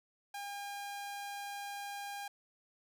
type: tone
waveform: sawtooth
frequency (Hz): 807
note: G#5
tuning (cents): -50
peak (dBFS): -37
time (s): 0.34-2.28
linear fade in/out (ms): 5
effects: none